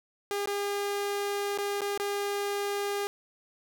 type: tone with dropouts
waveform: sawtooth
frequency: 404.6 Hz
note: G#4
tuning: 45 cents flat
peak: -25 dBFS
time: 0.31-3.07 s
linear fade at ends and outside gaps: 0 ms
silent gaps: 0.458-0.474 / 1.576-1.586 / 1.807-1.817 / 1.976-1.999 s
effects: none

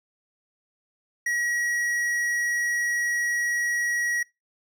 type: tone with tanh clipping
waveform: sine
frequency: 1911 Hz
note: A#6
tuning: 43 cents sharp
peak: -25 dBFS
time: 1.26-4.23 s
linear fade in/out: 5 ms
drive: 13 dB
effects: noise-tail reverb RT60 0.2 s tail -23 dB re dry

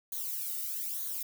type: noise with flanger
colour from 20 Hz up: violet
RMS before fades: -36 dBFS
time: 0.12-1.23 s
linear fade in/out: 5 ms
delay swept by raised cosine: 0.38 to 1.22 ms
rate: 1.1 Hz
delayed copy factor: -0.9
effects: none

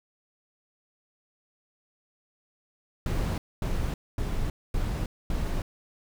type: noise bursts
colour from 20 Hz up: brown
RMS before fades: -28 dBFS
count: 5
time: 3.06-5.62 s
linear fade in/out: 2 ms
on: 320 ms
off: 240 ms
effects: none

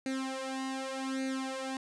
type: tone with flanger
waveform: sawtooth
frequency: 265 Hz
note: C4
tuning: 22 cents sharp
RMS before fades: -36 dBFS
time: 0.06-1.77 s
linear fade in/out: 2 ms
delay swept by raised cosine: 0.46 to 2.76 ms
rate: 0.85 Hz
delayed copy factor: +0.85
effects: resampled to 22050 Hz

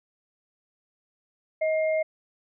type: tone pair together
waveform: sine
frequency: 630.6 / 2121 Hz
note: D#5 / C7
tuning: +23 / +23 cents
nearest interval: octave + major sixth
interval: 2100 cents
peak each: -22 / -33 dBFS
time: 1.61-2.03 s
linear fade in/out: 10 ms
effects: none

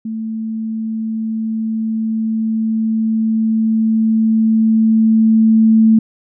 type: tone with level ramp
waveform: sine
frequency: 221.6 Hz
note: A3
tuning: 13 cents sharp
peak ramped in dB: -20 to -6 dBFS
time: 0.05-5.99 s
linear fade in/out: 5 ms
effects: none

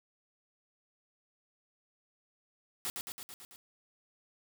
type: noise with echo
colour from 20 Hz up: white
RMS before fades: -36 dBFS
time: 2.85-2.9 s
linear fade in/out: 0 ms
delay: 110 ms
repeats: 6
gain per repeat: -3 dB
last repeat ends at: 3.56 s
effects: none

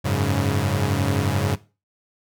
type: chord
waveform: sawtooth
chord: F# suspended second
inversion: none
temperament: equal with one note detuned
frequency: 92.5 / 103.83 / 139.47 Hz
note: F#2 / G#2 / C#3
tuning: 0 / 0 / +11 cents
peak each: -20 dBFS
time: 0.04-1.56 s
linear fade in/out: 20 ms
effects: noise-tail reverb RT60 0.3 s tail -18 dB re dry

